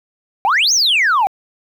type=exponential two-way sweep; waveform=sine; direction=up then down; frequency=740 to 6620 to 740 Hz; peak=-9 dBFS; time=0.45-1.27 s; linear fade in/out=0 ms; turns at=0.73 s; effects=tanh soft clip ceiling -9 dBFS + 8-bit